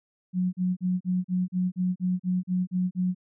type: tone bursts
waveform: sine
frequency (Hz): 182.3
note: F#3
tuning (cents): -25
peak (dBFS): -22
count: 12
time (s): 0.33-3.148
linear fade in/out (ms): 50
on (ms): 200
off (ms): 38
effects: none